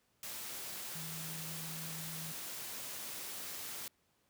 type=tone in noise; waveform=sine; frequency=160.7 Hz; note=E3; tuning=44 cents flat; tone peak=-46 dBFS; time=0.95-2.32 s; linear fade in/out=2 ms; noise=white; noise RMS=-44 dBFS; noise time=0.23-3.88 s; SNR=-5 dB; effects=pink hiss -75 dBFS RMS until 4.29 s + high-pass 80 Hz 12 dB/octave